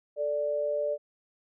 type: tone pair together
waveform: sine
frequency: 440 / 587.3 Hz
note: A4 / D5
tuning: 0 / 0 cents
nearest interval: perfect fourth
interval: 500 cents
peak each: -34 / -27 dBFS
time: 0.16-0.98 s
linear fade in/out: 50 ms
effects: none